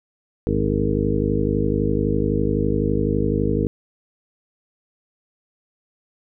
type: harmonic tone with a mistuned harmonic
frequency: 51.91 Hz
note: G#1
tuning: in tune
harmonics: 1 / 2 / 3 / 4 / 5 / 6 / 8 / 9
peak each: -26 / -26 / -26 / -26 / -26 / -26 / -26 / -26 dBFS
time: 0.47-3.67 s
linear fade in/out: 0 ms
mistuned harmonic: 1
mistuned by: +130 cents
effects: none